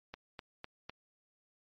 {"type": "click train", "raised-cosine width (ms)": 0.3, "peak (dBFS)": -27, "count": 4, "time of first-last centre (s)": [0.14, 0.896], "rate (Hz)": 3.97, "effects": ["MP3 32 kbps"]}